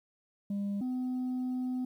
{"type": "tone pair in turn", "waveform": "sine", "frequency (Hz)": [201.1, 253.4], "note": ["G3", "B3"], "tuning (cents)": [44, 45], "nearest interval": "major third", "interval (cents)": 401, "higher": "second", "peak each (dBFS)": -28, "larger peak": "neither", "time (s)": [[0.5, 0.81], [0.81, 1.85]], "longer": "second", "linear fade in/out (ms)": 5, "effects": ["tanh soft clip ceiling -30 dBFS", "11-bit"]}